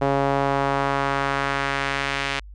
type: tone with band-pass filter sweep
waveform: sawtooth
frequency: 138.59 Hz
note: C#3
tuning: in tune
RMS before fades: -23 dBFS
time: 0.01-2.4 s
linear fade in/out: 10 ms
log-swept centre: 640 to 2500 Hz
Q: 1.2
effects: added 50 Hz sine -38 dBFS peak until 2.54 s + resampled to 22050 Hz